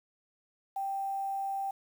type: tone with quantisation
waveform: sine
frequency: 784 Hz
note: G5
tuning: in tune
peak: -31 dBFS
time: 0.76-1.71 s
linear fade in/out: 5 ms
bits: 9
effects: none